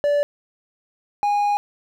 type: tone pair in turn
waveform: triangle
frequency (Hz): 580 / 821.3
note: D5 / G#5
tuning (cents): -22 / -20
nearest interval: tritone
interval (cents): 602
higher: second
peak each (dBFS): -14 / -15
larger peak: first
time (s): 0.04-0.23 / 1.23-1.57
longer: second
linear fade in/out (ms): 0
effects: none